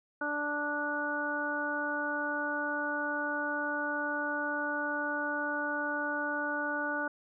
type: harmonic tone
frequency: 293.7 Hz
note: D4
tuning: in tune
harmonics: 1 / 2 / 3 / 4 / 5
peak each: -38 / -38 / -39 / -41 / -33 dBFS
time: 0.21-7.08 s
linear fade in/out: 5 ms
effects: none